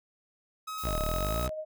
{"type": "tone", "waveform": "45% pulse", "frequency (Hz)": 1273, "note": "D#6", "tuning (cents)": 39, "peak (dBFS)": -35, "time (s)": [0.67, 1.48], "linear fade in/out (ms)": 10}
{"type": "noise", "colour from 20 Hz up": "violet", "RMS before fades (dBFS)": -42, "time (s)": [0.78, 1.46], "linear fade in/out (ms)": 0}
{"type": "linear two-way sweep", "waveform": "sawtooth", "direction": "down then up", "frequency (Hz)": [65.6, 32.89, 65.6], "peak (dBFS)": -26, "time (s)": [0.83, 1.5], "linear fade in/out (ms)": 20, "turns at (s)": 0.99}
{"type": "tone with tremolo", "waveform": "sine", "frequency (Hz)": 622.3, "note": "D#5", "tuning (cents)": 0, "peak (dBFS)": -32, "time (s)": [0.86, 1.65], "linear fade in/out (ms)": 20, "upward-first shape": "sine", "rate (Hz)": 14, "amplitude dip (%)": 40}
{"effects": []}